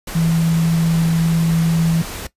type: tone in noise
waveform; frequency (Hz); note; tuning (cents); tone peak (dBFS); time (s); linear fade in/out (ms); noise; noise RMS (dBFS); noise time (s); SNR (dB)
sine; 164.81; E3; 0; -13; 0.15-2.02; 5; pink; -29; 0.07-2.27; +13
effects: noise-tail reverb RT60 0.1 s tail -17 dB re dry + resampled to 32000 Hz